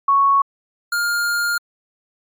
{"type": "tone pair in turn", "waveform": ["sine", "square"], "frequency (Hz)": [1108.7, 1410], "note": ["C#6", "F6"], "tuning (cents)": [0, 16], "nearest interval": "major third", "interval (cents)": 416, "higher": "second", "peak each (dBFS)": [-11, -18], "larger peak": "first", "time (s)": [[0.08, 0.42], [0.92, 1.58]], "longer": "second", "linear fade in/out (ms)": 5, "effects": ["MP3 96 kbps"]}